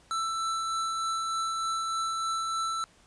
square tone with tremolo, 1328 Hz, E6, 12 cents sharp, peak -28 dBFS, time 0.11-2.84 s, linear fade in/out 0 ms, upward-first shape triangle, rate 3.3 Hz, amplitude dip 25%, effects pink hiss -60 dBFS RMS until 3.06 s + resampled to 22050 Hz

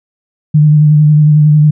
sine tone with vibrato, 150.9 Hz, D3, 47 cents sharp, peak -3 dBFS, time 0.54-1.71 s, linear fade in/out 10 ms, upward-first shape sine, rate 11 Hz, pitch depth 26 cents each way, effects none

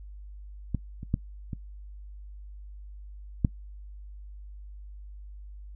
clicks, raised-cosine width 5 ms, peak -15 / -26 / -12 / -21 / -9 dBFS, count 5, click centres 0.747 / 1.031 / 1.141 / 1.532 / 3.448 s, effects noise-tail reverb RT60 0.1 s tail -20 dB re dry + added 50 Hz sine -41 dBFS peak until 5.75 s

